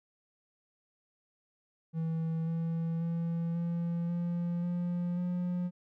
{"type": "tone with pitch steps", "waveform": "triangle", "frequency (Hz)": [162.7, 165.16, 167.66, 170.2, 172.77, 175.39, 178.04], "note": ["E3", "E3", "E3", "F3", "F3", "F3", "F3"], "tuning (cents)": [-22, 4, 30, -44, -18, 8, 34], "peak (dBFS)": -28, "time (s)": [1.93, 5.71], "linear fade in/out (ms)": 50, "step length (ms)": 540, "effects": []}